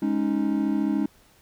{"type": "chord", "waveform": "triangle", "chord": "Ab suspended fourth", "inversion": "none", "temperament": "equal", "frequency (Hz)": [207.7, 277.2, 311.1], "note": ["Ab3", "Db4", "Eb4"], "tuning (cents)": [0, 0, 0], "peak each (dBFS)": -24, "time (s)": [0.02, 1.06], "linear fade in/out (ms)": 5, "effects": ["pink hiss -58 dBFS RMS until 1.41 s"]}